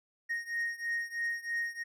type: beating tone pair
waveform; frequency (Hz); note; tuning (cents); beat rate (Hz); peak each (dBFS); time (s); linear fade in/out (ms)
triangle; 1863 / 1866.1; A#6 / A#6; -2 / +1; 3.1; -33 / -35; 0.29-1.84; 20
effects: none